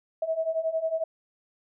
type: beating tone pair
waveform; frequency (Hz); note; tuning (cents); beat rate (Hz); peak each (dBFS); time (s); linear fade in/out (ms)
sine; 639 / 650; D#5 / E5; +46 / -24; 11; -30 / -27; 0.22-1.04; 5
effects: none